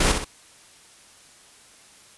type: noise with echo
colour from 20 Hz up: pink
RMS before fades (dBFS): -19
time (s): 0-0.12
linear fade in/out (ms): 5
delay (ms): 63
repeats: 2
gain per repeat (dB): -6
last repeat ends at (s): 0.246
effects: white hiss -51 dBFS RMS until 2.17 s + resampled to 24000 Hz